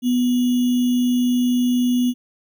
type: tone with sample-and-hold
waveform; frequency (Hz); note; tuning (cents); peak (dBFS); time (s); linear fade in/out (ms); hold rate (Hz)
sine; 246.9; B3; 0; -15; 0.02-2.14; 50; 3150
effects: none